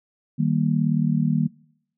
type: chord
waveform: sine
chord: Eb major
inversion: none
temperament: just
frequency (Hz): 155.56 / 194.45 / 233.3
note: Eb3 / G3 / Bb3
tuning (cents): 0 / -14 / +2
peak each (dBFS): -21 / -25 / -23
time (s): 0.38-1.48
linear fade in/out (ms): 20
effects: noise-tail reverb RT60 0.8 s tail -25 dB re dry